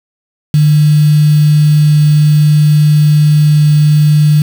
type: tone with quantisation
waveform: sine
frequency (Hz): 150.1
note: D3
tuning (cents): +38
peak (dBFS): -4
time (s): 0.54-4.42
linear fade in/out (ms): 2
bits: 4
effects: none